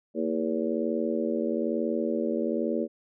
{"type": "harmonic tone with a mistuned harmonic", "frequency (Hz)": 81.1, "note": "E2", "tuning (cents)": -28, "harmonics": [3, 4, 5, 6, 7], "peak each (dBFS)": [-30, -31, -32, -33, -33], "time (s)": [0.14, 2.88], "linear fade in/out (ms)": 50, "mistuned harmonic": 3, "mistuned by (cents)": -92, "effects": []}